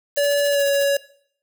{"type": "noise with tremolo", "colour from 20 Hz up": "blue", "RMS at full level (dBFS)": -32, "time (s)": [0.16, 0.88], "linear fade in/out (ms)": 0, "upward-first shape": "sine", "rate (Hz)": 14, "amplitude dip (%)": 95}
{"type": "tone with pitch glide", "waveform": "square", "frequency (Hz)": [573, 561.5], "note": ["D5", "C#5"], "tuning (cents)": [-43, 22], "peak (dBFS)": -17, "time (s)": [0.17, 0.97], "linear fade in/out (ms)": 5, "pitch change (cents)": -35, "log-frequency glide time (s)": [0.49, 0.64]}
{"type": "noise with exponential growth", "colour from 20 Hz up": "blue", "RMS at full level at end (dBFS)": -35, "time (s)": [0.85, 0.97], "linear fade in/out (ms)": 1, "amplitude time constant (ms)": 25}
{"effects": ["noise-tail reverb RT60 0.6 s tail -19 dB re dry"]}